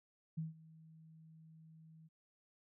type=tone with ADSR envelope; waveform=sine; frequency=160 Hz; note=D#3; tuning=49 cents sharp; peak=-36 dBFS; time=0.37-2.09 s; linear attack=13 ms; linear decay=150 ms; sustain=-21 dB; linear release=27 ms; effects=none